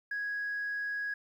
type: tone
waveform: sine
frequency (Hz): 1660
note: G#6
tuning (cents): -1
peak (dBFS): -31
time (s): 0.11-1.14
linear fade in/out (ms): 5
effects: tanh soft clip ceiling -29 dBFS + 11-bit